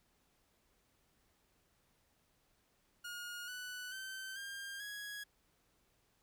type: tone with pitch steps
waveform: sawtooth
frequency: 1432 / 1486.8 / 1543.7 / 1602.7 / 1664 Hz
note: F6 / F#6 / G6 / G6 / G#6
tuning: +43 / +8 / -27 / +38 / +3 cents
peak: -40 dBFS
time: 3.04-5.24 s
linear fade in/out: 10 ms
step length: 440 ms
effects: pink hiss -75 dBFS RMS until 6.22 s